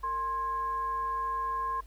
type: tone with frequency modulation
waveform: sine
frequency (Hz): 1057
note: C6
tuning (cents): +17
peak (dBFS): -29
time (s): 0.03-1.81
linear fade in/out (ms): 10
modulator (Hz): 597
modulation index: 0.28
effects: added 50 Hz sine -47 dBFS peak until 1.86 s + pink hiss -62 dBFS RMS until 1.86 s